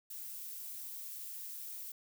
violet noise, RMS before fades -45 dBFS, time 0.1-1.92 s, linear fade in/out 5 ms, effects none

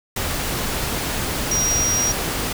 sine tone in noise, 5720 Hz, F8, 41 cents sharp, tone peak -18 dBFS, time 1.51-2.12 s, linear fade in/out 5 ms, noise pink, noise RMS -24 dBFS, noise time 0.16-2.53 s, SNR +3 dB, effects none

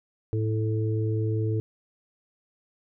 harmonic tone, 109.3 Hz, A2, 11 cents flat, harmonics 1 / 3 / 4, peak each -24 / -33 / -32 dBFS, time 0.33-1.6 s, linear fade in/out 0 ms, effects none

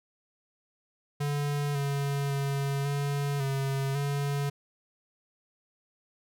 square tone with pitch steps, 144.6 / 140.7 / 139.4 / 142.1 / 136.4 / 141.9 Hz, D3 / C#3 / C#3 / C#3 / C#3 / C#3, -27 / +26 / +10 / +43 / -28 / +41 cents, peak -28 dBFS, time 1.2-4.5 s, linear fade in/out 10 ms, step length 550 ms, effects none

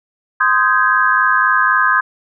sine chord, Ab major seventh, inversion first, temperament just, 1038.3 / 1245.9 / 1557.4 / 1661.2 Hz, C6 / Eb6 / G6 / Ab6, -14 / +2 / -12 / 0 cents, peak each -16 dBFS, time 0.4-2.01 s, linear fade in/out 10 ms, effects none

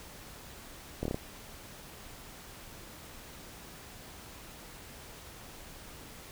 slowing click train, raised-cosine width 2 ms, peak -19 dBFS, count 5, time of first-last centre 1.03-1.145 s, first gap 24 ms, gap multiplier 1.12, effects pink hiss -49 dBFS RMS until 6.31 s

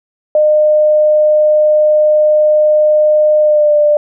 sine tone with pitch glide, 608 to 594.8 Hz, D#5 to D5, -40 to +22 cents, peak -6 dBFS, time 0.35-3.97 s, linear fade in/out 2 ms, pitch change -38 cents, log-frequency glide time 3.4-3.74 s, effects none

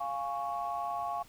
sine chord, Db major, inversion first, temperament equal, 698.5 / 830.6 / 1108.7 Hz, F5 / Ab5 / Db6, 0 / 0 / 0 cents, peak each -35 / -37 / -36 dBFS, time 0-1.23 s, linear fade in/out 10 ms, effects tanh soft clip ceiling -24 dBFS + pink hiss -58 dBFS RMS until 1.28 s

